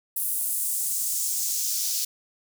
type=noise with high-pass filter sweep; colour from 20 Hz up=white; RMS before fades=-27 dBFS; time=0.16-2.05 s; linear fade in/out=5 ms; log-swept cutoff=11000 to 4900 Hz; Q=1.7; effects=none